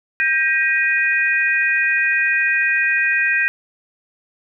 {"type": "tone cluster", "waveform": "sine", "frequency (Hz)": [1587, 1894, 2473], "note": ["G6", "A#6", "D#7"], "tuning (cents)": [21, 27, -11], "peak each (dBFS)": -19, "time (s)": [0.2, 3.48], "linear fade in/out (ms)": 0, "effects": []}